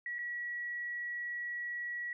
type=tone with dropouts; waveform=sine; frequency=1927 Hz; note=B6; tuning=43 cents flat; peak=-36 dBFS; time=0.06-2.13 s; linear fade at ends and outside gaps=2 ms; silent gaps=0.185-0.189 s; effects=none